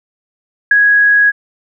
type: tone with ADSR envelope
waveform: sine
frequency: 1661.2 Hz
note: G#6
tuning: in tune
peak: -3 dBFS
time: 0.71-1.32 s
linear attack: 4 ms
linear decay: 21 ms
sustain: -3 dB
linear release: 31 ms
effects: none